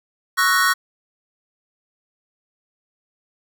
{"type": "chord", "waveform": "square", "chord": "F# dominant seventh", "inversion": "second", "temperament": "equal", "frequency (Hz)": [1108.7, 1318.5, 1480, 1864.7], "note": ["C#6", "E6", "F#6", "A#6"], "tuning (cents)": [0, 0, 0, 0], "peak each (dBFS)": [-21, -24, -20, -21], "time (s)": [0.37, 0.74], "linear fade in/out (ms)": 20, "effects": []}